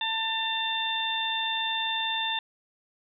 harmonic tone with a mistuned harmonic, 893 Hz, A5, 25 cents sharp, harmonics 1 / 2 / 3 / 4, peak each -32 / -34 / -35 / -29 dBFS, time 0.01-2.39 s, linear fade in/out 2 ms, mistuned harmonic 3, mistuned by +37 cents, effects none

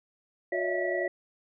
sine tone cluster, 362.1 / 567 / 639 / 669 / 1944 Hz, F#4 / C#5 / D#5 / E5 / B6, -37 / +39 / +46 / +25 / -28 cents, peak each -32 / -32 / -36 / -34 / -33 dBFS, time 0.52-1.08 s, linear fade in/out 5 ms, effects none

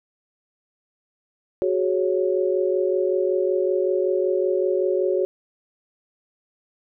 sine chord, F# suspended second, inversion none, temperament equal, 370 / 415.3 / 554.4 Hz, F#4 / G#4 / C#5, 0 / 0 / 0 cents, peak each -21 / -25 / -24 dBFS, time 1.62-5.25 s, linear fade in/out 0 ms, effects none

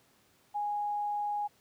sine tone, 827 Hz, G#5, 8 cents flat, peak -30 dBFS, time 0.54-1.48 s, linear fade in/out 20 ms, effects pink hiss -66 dBFS RMS until 1.6 s + high-pass 100 Hz 12 dB/octave

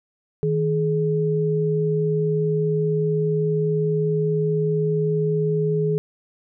sine tone pair together, 157.88 / 421.5 Hz, D#3 / G#4, +26 / +26 cents, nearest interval octave + perfect fourth, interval 1700 cents, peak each -21 dBFS, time 0.43-5.98 s, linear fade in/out 0 ms, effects none

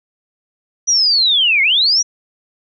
sine linear two-way sweep, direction down then up, 5920 to 2089 to 5920 Hz, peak -10 dBFS, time 0.87-2.03 s, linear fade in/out 20 ms, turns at 1.62 s, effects none

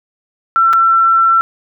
sine tone with dropouts, 1346 Hz, E6, 36 cents sharp, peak -7 dBFS, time 0.56-1.41 s, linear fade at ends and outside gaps 0 ms, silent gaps 0.73-0.734 s, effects none

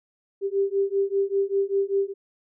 sine beating tone pair, 392 / 397.1 Hz, G4 / G4, 0 / +22 cents, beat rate 5.1 Hz, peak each -24 dBFS, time 0.41-2.14 s, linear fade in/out 50 ms, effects none

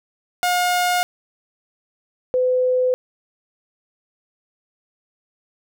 sawtooth / sine tone pair in turn, 716 / 506.3 Hz, F5 / B4, +43 / +43 cents, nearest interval tritone, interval 600 cents, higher first, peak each -13 / -15 dBFS, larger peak first, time 0.43-1.03 / 2.34-2.94 s, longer neither, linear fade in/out 0 ms, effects none

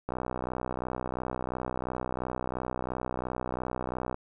click train, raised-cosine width 1 ms, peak -18 dBFS, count 256, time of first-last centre 0.09-4.144 s, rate 62.9 Hz, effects none

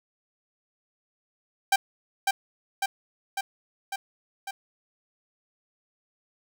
sawtooth tone with echo, 784 Hz, G5, in tune, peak -14 dBFS, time 1.72-1.76 s, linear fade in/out 5 ms, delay 550 ms, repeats 5, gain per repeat -3 dB, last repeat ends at 4.51 s, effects none

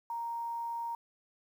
sine tone, 932.3 Hz, A#5, in tune, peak -34 dBFS, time 0.1-0.95 s, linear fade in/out 2 ms, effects 10-bit

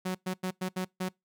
sawtooth tone bursts at uneven times, 185 Hz, F#3, in tune, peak -26 dBFS, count 6, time 0.05-0.15 / 0.26-0.34 / 0.43-0.51 / 0.61-0.69 / 0.76-0.85 / 1-1.09 s, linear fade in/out 10 ms, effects noise-tail reverb RT60 0.2 s tail -26 dB re dry

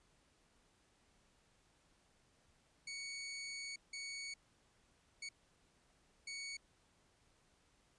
20% pulse tone bursts at uneven times, 2233 Hz, C#7, 12 cents sharp, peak -39 dBFS, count 4, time 2.87-3.76 / 3.93-4.34 / 5.22-5.29 / 6.27-6.57 s, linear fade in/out 5 ms, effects pink hiss -73 dBFS RMS until 7.98 s + resampled to 22050 Hz

